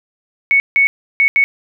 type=tone bursts at uneven times; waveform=sine; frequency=2217 Hz; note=C#7; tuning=in tune; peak=-8 dBFS; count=4; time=0.51-0.6 / 0.76-0.87 / 1.2-1.28 / 1.36-1.44 s; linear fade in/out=0 ms; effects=none